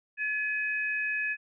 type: tone pair together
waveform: sine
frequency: 1709 / 2524 Hz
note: G#6 / D#7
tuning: +49 / +24 cents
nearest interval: perfect fifth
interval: 675 cents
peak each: -30 / -31 dBFS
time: 0.17-1.37 s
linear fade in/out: 50 ms
effects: none